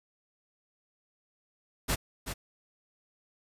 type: noise with echo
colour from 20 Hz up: pink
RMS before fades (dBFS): -28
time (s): 1.88-1.96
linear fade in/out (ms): 20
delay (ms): 380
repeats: 1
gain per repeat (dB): -8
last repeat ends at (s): 2.34
effects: resampled to 32000 Hz